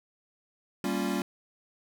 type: chord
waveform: square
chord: G half-diminished seventh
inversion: none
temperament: equal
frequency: 196 / 233.1 / 277.2 / 349.2 Hz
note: G3 / Bb3 / Db4 / F4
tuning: 0 / 0 / 0 / 0 cents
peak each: -33 / -35 / -34 / -35 dBFS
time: 0.84-1.22 s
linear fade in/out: 2 ms
effects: none